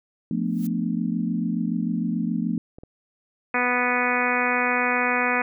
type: chord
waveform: sine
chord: B half-diminished seventh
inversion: second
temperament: equal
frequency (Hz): 174.61 / 220 / 246.9 / 293.7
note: F3 / A3 / B3 / D4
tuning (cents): 0 / 0 / 0 / 0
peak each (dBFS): -27 / -26 / -28 / -32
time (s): 0.31-2.58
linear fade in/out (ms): 2
type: noise with exponential growth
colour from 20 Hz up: blue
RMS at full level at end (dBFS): -39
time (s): 0.44-0.67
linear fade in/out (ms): 5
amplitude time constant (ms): 49
type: clicks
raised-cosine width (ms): 2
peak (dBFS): -28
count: 2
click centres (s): 2.785 / 2.835
type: harmonic tone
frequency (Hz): 246.9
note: B3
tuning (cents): 0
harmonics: 1 / 2 / 3 / 4 / 5 / 6 / 7 / 8 / 9 / 10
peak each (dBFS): -29 / -29 / -29 / -29 / -29 / -29 / -29 / -29 / -29 / -29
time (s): 3.54-5.42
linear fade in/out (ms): 5
effects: none